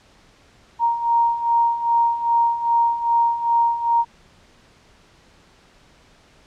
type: beating tone pair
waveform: sine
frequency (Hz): 932.3 / 934.8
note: A#5 / A#5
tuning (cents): 0 / +5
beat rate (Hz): 2.5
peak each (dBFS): -22 / -17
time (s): 0.79-4.05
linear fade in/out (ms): 50
effects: pink hiss -53 dBFS RMS until 6.46 s + low-pass 6000 Hz 12 dB/octave